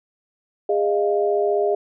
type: tone cluster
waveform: sine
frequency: 408.5 / 616 / 691 Hz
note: G#4 / D#5 / F5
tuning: -29 / -17 / -19 cents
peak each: -19 / -23 / -24 dBFS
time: 0.69-1.75 s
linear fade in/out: 5 ms
effects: none